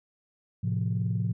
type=chord; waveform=sine; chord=F major; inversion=first; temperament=equal; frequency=110 / 130.81 / 174.61 Hz; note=A2 / C3 / F3; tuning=0 / 0 / 0 cents; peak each=-27 / -31 / -30 dBFS; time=0.63-1.33 s; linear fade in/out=10 ms; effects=tanh soft clip ceiling -18 dBFS